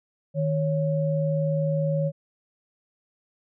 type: tone pair together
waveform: sine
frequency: 155.69 / 554.4 Hz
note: D#3 / C#5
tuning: +1 / 0 cents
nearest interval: octave + minor seventh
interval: 2199 cents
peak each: -23 / -26 dBFS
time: 0.34-2.12 s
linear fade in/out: 50 ms
effects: none